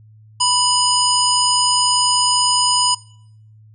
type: harmonic tone with a mistuned harmonic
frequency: 985 Hz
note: B5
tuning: 5 cents flat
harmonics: 1 / 3 / 5 / 7 / 9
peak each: -18 / -21 / -18 / -22 / -22 dBFS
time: 0.4-2.95 s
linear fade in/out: 10 ms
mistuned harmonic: 5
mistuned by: +30 cents
effects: noise-tail reverb RT60 0.7 s tail -22 dB re dry + added 108 Hz sine -43 dBFS peak until 3.74 s